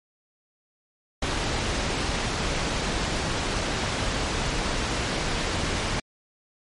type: noise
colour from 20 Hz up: pink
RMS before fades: -26 dBFS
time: 1.22-6 s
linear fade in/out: 5 ms
effects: low-pass 6000 Hz 12 dB/octave + MP3 48 kbps